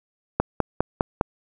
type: click train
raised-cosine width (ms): 1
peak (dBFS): -4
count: 5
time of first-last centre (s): 0.4-1.211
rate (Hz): 4.93
effects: none